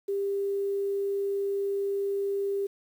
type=tone with quantisation; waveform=sine; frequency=397.7 Hz; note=G4; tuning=25 cents sharp; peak=-26 dBFS; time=0.08-2.67 s; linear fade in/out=10 ms; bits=9; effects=none